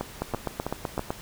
two click trains, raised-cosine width 1 ms, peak -14 / -13 dBFS, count 4 / 8, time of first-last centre 0.01-0.994 / 0.22-1.105 s, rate 3.05 / 7.91 Hz, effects pink hiss -44 dBFS RMS until 1.21 s

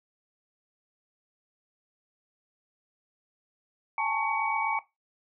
sine tone cluster, 811 / 847 / 895 / 1104 / 2259 Hz, G#5 / G#5 / A5 / C#6 / C#7, -41 / +34 / +29 / -7 / +32 cents, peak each -37 / -35 / -29 / -33 / -32 dBFS, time 3.98-4.79 s, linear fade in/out 2 ms, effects noise-tail reverb RT60 0.2 s tail -17 dB re dry

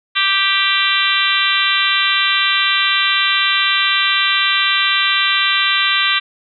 harmonic tone, 392 Hz, G4, in tune, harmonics 3 / 4 / 5 / 6 / 7 / 8 / 9 / 10, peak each -21 / -21 / -21 / -21 / -21 / -21 / -21 / -21 dBFS, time 0.15-6.2 s, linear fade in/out 20 ms, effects none

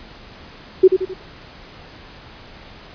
sine tone with echo, 374.7 Hz, F#4, 22 cents sharp, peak -4 dBFS, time 0.83-0.88 s, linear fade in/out 10 ms, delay 87 ms, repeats 3, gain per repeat -7 dB, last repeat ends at 1.141 s, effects pink hiss -41 dBFS RMS until 2.94 s + resampled to 11025 Hz

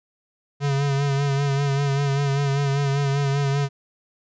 square tone with vibrato, 140 Hz, C#3, 18 cents sharp, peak -20 dBFS, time 0.6-3.69 s, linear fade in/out 50 ms, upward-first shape sine, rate 5.1 Hz, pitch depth 39 cents each way, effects resampled to 16000 Hz

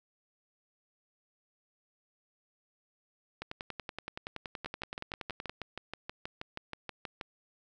two click trains, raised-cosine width 0.3 ms, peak -22 / -22 dBFS, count 17 / 23, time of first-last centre 4.66-7.212 / 3.42-5.495 s, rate 6.27 / 10.6 Hz, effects none

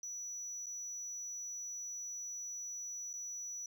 sine tone with dropouts, 5900 Hz, F#8, 6 cents flat, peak -39 dBFS, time 0.03-3.66 s, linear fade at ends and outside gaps 2 ms, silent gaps 0.66-0.666 / 3.131-3.137 s, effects tanh soft clip ceiling -39 dBFS

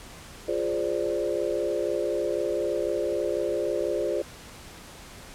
sine chord, D half-diminished seventh, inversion first, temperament equal, 349.2 / 415.3 / 523.3 / 587.3 Hz, F4 / Ab4 / C5 / D5, 0 / 0 / 0 / 0 cents, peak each -30 dBFS, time 0.48-4.22 s, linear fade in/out 5 ms, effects pink hiss -45 dBFS RMS until 5.34 s + low-pass 11000 Hz 12 dB/octave

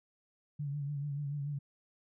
sine tone with vibrato, 143.6 Hz, D3, 39 cents flat, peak -34 dBFS, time 0.59-1.59 s, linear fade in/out 10 ms, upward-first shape triangle, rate 6.9 Hz, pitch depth 63 cents each way, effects none

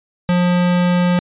square tone, 177.6 Hz, F3, 29 cents sharp, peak -13 dBFS, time 0.29-1.19 s, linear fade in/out 0 ms, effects resampled to 8000 Hz

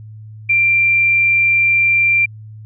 sine tone, 2367 Hz, D7, 13 cents sharp, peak -10 dBFS, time 0.49-2.26 s, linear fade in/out 10 ms, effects added 108 Hz sine -32 dBFS peak until 2.65 s

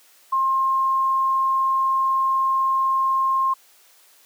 sine tone, 1064 Hz, C6, 29 cents sharp, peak -17 dBFS, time 0.32-3.54 s, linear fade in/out 10 ms, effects white hiss -54 dBFS RMS until 4.25 s + high-pass 400 Hz 12 dB/octave

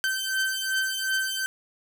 sawtooth beating tone pair, 1545 / 1547.7 Hz, G6 / G6, -26 / -23 cents, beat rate 2.7 Hz, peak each -25 / -24 dBFS, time 0.04-1.46 s, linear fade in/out 0 ms, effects none

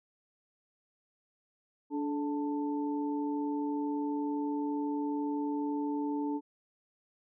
sine tone cluster, 290.5 / 432.7 / 886 Hz, D4 / A4 / A5, -19 / -29 / +12 cents, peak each -31 / -40 / -40 dBFS, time 1.9-6.41 s, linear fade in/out 50 ms, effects none

